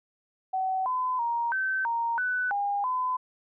sine tone with pitch steps, 756 / 1014 / 938 / 1541 / 930 / 1495 / 809 / 1013 Hz, F#5 / B5 / A#5 / G6 / A#5 / F#6 / G#5 / B5, +37 / +45 / +11 / -30 / -4 / +17 / -46 / +44 cents, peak -25 dBFS, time 0.53-3.17 s, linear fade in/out 10 ms, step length 330 ms, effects none

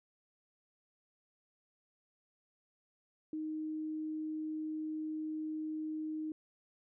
sine tone, 311.1 Hz, D#4, in tune, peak -36 dBFS, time 3.33-6.32 s, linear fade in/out 2 ms, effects none

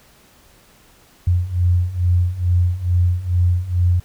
sine beating tone pair, 87.31 / 89.61 Hz, F2 / F2, 0 / +45 cents, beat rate 2.3 Hz, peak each -19 / -16 dBFS, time 1.27-4 s, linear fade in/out 5 ms, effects pink hiss -51 dBFS RMS until 4.04 s

